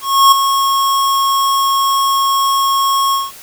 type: tone with ADSR envelope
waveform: square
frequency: 1093 Hz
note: C#6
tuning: 25 cents flat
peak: -4 dBFS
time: 0.01-3.32 s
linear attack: 310 ms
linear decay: 7 ms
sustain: -8 dB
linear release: 190 ms
effects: white hiss -36 dBFS RMS until 3.42 s